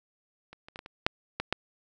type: clicks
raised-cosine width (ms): 0.3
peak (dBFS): -30 / -30 / -24 / -24 / -27 / -6 / -14 / -10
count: 8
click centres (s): 0.53 / 0.685 / 0.759 / 0.791 / 0.861 / 1.065 / 1.4 / 1.526
effects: none